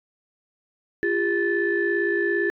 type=tone cluster; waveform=sine; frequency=345.6 / 403.2 / 1750 Hz; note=F4 / G4 / A6; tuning=-18 / +49 / -10 cents; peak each=-24 dBFS; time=1.03-2.5 s; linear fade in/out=0 ms; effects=tanh soft clip ceiling -11 dBFS